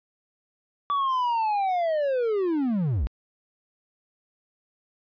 triangle linear sweep, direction down, 1156 to 46 Hz, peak -20 dBFS, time 0.9-3.07 s, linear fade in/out 0 ms, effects resampled to 11025 Hz

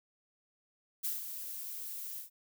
violet noise with ADSR envelope, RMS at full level -34 dBFS, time 1.03-2.3 s, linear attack 18 ms, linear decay 160 ms, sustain -8 dB, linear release 120 ms, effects none

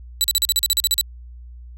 20% pulse tone bursts, 3951 Hz, B7, in tune, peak -9 dBFS, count 12, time 0.21-1.011 s, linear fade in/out 0 ms, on 31 ms, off 39 ms, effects added 60 Hz sine -36 dBFS peak until 1.77 s

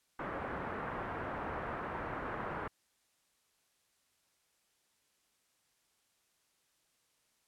white low-pass noise, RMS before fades -40 dBFS, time 0.19-2.68 s, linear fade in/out 5 ms, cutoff 1500 Hz, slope 24 dB/octave, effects white hiss -75 dBFS RMS until 7.47 s + low-pass 11000 Hz 12 dB/octave

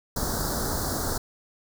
pink band-stop noise, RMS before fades -28 dBFS, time 0.16-1.18 s, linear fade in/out 5 ms, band 1600 to 4200 Hz, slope 48 dB/octave, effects none

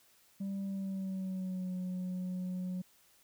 sine tone with pitch glide, 196 to 182.87 Hz, G3 to F#3, 0 to -20 cents, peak -32 dBFS, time 0.4-2.82 s, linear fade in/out 10 ms, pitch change -120 cents, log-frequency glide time 0.63-1.74 s, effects tanh soft clip ceiling -34 dBFS + white hiss -66 dBFS RMS until 3.23 s

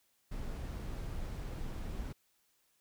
brown noise, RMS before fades -40 dBFS, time 0.31-2.13 s, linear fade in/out 10 ms, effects white hiss -74 dBFS RMS until 2.8 s

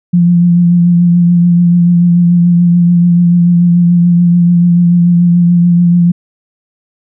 sine tone with vibrato, 173.7 Hz, F3, 9 cents flat, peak -4 dBFS, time 0.13-6.12 s, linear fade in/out 10 ms, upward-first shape triangle, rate 6.9 Hz, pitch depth 28 cents each way, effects none

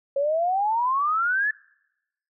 sine exponential sweep, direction up, 544 to 1760 Hz, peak -20 dBFS, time 0.16-1.51 s, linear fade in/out 5 ms, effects noise-tail reverb RT60 0.9 s tail -25 dB re dry

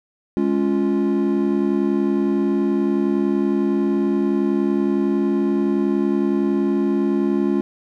triangle chord, Db major, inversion second, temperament equal with one note detuned, 207.7 / 278.1 / 349.2 Hz, Ab3 / Db4 / F4, 0 / +6 / 0 cents, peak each -19 dBFS, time 0.37-7.61 s, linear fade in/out 0 ms, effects none

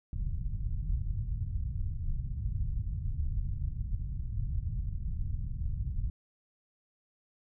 pink low-pass noise, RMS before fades -33 dBFS, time 0.13-6.1 s, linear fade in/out 2 ms, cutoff 120 Hz, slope 24 dB/octave, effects none

